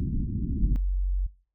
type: low-pass noise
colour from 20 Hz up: pink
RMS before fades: -28 dBFS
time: 0-0.76 s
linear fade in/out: 0 ms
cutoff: 290 Hz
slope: 48 dB/octave
type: tone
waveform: sine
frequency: 46.25 Hz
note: F#1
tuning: in tune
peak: -22 dBFS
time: 0.61-1.27 s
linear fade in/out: 10 ms
effects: noise-tail reverb RT60 0.4 s tail -21 dB re dry